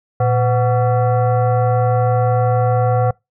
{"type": "tone with frequency modulation", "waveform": "sine", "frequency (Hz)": 116.4, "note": "A#2", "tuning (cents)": -2, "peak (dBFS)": -12, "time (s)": [0.2, 3.11], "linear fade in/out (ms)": 5, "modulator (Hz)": 623, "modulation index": 1.1, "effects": ["noise-tail reverb RT60 0.2 s tail -25 dB re dry"]}